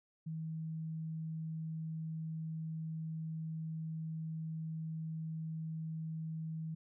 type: tone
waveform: sine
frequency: 160 Hz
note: D#3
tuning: 49 cents sharp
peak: -38 dBFS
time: 0.26-6.75 s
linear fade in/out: 10 ms
effects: none